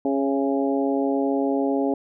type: harmonic tone with a mistuned harmonic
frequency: 137.9 Hz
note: C#3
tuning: 9 cents flat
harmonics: 2 / 3 / 4 / 5 / 6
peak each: -22 / -26 / -28 / -30 / -32 dBFS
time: 0.05-1.94 s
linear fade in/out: 2 ms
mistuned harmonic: 5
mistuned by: -28 cents
effects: none